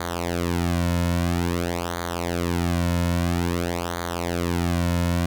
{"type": "tone with flanger", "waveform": "sawtooth", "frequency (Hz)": 86.5, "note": "F2", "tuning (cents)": -16, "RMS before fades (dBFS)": -24, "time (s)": [0, 5.26], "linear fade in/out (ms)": 5, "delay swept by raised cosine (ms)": [0.37, 2.57], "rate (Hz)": 0.5, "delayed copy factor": -0.8, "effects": []}